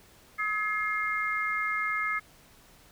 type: harmonic tone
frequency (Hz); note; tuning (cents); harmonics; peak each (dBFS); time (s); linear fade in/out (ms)
424.3; G#4; +37; 3 / 4 / 5; -31 / -34 / -30; 0.38-2.2; 20
effects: pink hiss -57 dBFS RMS until 2.91 s